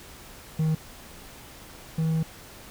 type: tone pair in turn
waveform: triangle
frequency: 157.7 / 160.64 Hz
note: D#3 / E3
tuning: +24 / -44 cents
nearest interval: unison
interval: 32 cents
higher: second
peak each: -19 / -20 dBFS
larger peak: first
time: 0.59-0.75 / 1.98-2.23 s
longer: second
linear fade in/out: 5 ms
effects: pink hiss -46 dBFS RMS until 2.7 s